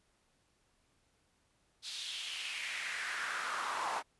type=noise with high-pass filter sweep; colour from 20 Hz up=brown; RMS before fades=-39 dBFS; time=1.82-4.03 s; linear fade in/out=50 ms; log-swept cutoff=4100 to 880 Hz; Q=3.1; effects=pink hiss -74 dBFS RMS until 4.19 s + resampled to 24000 Hz